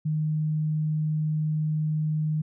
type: tone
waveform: sine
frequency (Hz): 154.3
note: D#3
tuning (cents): -14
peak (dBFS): -23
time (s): 0.05-2.42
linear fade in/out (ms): 10
effects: none